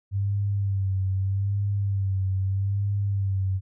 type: tone with vibrato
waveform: sine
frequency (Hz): 98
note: G2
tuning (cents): 0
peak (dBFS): -22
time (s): 0.11-3.61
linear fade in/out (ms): 50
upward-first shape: sine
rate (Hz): 0.8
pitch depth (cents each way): 51
effects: none